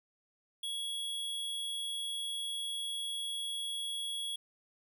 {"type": "tone", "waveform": "square", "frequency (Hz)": 3340, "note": "G#7", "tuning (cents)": 9, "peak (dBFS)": -36, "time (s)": [0.63, 4.36], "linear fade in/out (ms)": 5, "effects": []}